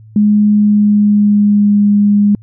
sine tone with pitch glide, 208.8 to 205 Hz, G#3 to G#3, +10 to -22 cents, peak -6 dBFS, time 0.16-2.35 s, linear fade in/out 2 ms, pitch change -32 cents, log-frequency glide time 0.49-1.83 s, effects added 109 Hz sine -35 dBFS peak until 2.42 s

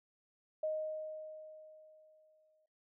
sine tone with exponential decay, 622.3 Hz, D#5, in tune, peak -32 dBFS, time 0.63-2.66 s, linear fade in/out 5 ms, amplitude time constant 440 ms, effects noise-tail reverb RT60 0.2 s tail -19 dB re dry

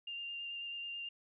sine tone with vibrato, 2794 Hz, F7, in tune, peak -40 dBFS, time 0.07-1.09 s, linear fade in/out 5 ms, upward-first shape square, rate 9.2 Hz, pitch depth 10 cents each way, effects none

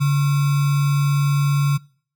sine tone with sample-and-hold, 142.5 Hz, C#3, 48 cents sharp, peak -14 dBFS, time 0-1.78 s, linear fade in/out 20 ms, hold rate 1225 Hz, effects noise-tail reverb RT60 0.5 s tail -24 dB re dry

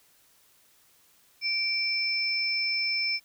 sine tone pair together, 2337 / 5277 Hz, D7 / E8, -9 / +1 cents, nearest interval octave + major second, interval 1410 cents, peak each -28 / -28 dBFS, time 1.41-3.2 s, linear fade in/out 50 ms, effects white hiss -62 dBFS RMS until 3.24 s

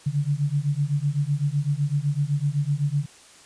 sine beating tone pair, 140.5 / 148.4 Hz, C#3 / D3, +24 / +18 cents, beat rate 7.9 Hz, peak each -24 dBFS, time 0.06-3.06 s, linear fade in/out 10 ms, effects white hiss -50 dBFS RMS until 3.45 s + resampled to 22050 Hz

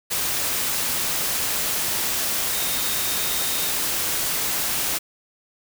sine tone in noise, 3700 Hz, A#7, 14 cents flat, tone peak -33 dBFS, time 2.53-3.71 s, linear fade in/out 20 ms, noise white, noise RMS -24 dBFS, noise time 0.1-4.99 s, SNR -12 dB, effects none

